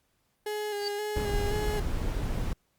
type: tone with vibrato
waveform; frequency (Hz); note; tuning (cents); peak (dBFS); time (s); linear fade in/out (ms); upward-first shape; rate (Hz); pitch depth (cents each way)
35% pulse; 415.3; G#4; 0; -29; 0.46-1.8; 5; square; 1.9; 25
type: tone with exponential growth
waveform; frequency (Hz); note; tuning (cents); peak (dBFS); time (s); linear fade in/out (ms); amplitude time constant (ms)
sine; 4606; D8; -34; -28; 0.72-0.88; 1; 34
type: noise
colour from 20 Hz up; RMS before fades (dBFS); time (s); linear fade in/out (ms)
brown; -30; 1.16-2.53; 2
effects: pink hiss -73 dBFS RMS until 2.78 s + Opus 48 kbps